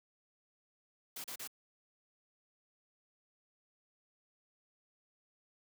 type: noise bursts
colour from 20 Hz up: white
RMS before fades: -44 dBFS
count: 3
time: 1.16-1.475 s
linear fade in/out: 5 ms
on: 81 ms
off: 36 ms
effects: high-pass 150 Hz 12 dB/octave